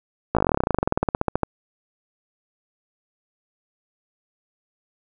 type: slowing click train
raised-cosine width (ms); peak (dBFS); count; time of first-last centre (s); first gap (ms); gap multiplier
1; -5; 28; 0.35-1.433; 17; 1.06
effects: none